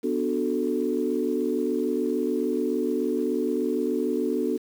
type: chord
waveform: sine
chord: B minor seventh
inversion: none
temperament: equal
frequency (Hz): 246.9 / 293.7 / 370 / 440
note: B3 / D4 / F#4 / A4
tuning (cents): 0 / 0 / 0 / 0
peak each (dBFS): -28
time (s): 0.03-4.58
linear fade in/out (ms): 20
effects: tanh soft clip ceiling -12 dBFS + 8-bit